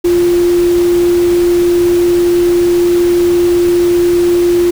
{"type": "tone in noise", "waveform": "sine", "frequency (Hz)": 349.2, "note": "F4", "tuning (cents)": 0, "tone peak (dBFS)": -7, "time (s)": [0.04, 4.71], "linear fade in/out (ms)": 10, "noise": "pink", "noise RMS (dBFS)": -25, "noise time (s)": [0.04, 4.71], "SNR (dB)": 15, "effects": []}